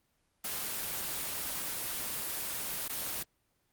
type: noise with dropouts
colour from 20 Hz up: white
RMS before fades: -36 dBFS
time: 0.44-3.23 s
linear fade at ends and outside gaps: 5 ms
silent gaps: 2.882-2.894 s
effects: pink hiss -75 dBFS RMS until 3.72 s + Opus 24 kbps